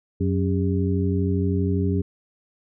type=harmonic tone with a mistuned harmonic; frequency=92.5 Hz; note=F#2; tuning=in tune; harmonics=1 / 2 / 3 / 4; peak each=-22 / -25 / -27 / -28 dBFS; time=0.2-2.02 s; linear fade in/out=10 ms; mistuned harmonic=4; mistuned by=+140 cents; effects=none